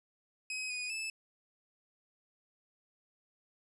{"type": "tone with pitch steps", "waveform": "sawtooth", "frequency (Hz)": [2535, 2477, 2621], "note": ["D#7", "D#7", "E7"], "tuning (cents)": [32, -8, -11], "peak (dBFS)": -33, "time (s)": [0.5, 1.1], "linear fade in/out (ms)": 2, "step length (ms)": 200, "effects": ["resampled to 24000 Hz"]}